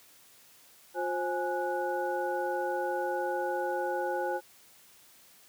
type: tone cluster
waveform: sine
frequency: 356.3 / 530 / 835 / 1473 Hz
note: F4 / C5 / G#5 / F#6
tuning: +35 / +22 / +9 / -8 cents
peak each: -35 / -33 / -33 / -39 dBFS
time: 0.94-4.41 s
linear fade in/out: 50 ms
effects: white hiss -58 dBFS RMS until 5.48 s + high-pass 80 Hz 12 dB/octave